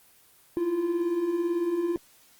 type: beating tone pair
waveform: triangle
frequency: 327.7 / 345.7 Hz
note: E4 / F4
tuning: -10 / -18 cents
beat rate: 18 Hz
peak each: -31 / -23 dBFS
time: 0.57-1.96 s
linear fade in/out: 0 ms
effects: white hiss -58 dBFS RMS until 2.39 s + Opus 24 kbps